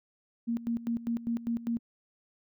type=tone with tremolo; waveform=sine; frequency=233.1 Hz; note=A#3; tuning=in tune; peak=-27 dBFS; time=0.47-1.79 s; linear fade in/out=20 ms; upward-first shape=square; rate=5 Hz; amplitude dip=80%; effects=none